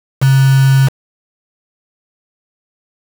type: tone with quantisation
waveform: sine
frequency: 134.5 Hz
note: C3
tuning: 48 cents sharp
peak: -6 dBFS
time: 0.21-0.89 s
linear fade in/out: 20 ms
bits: 3
effects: none